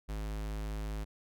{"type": "tone", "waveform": "square", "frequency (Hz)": 52.5, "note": "G#1", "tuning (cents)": 19, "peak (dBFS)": -36, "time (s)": [0.08, 1.05], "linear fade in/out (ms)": 20, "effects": []}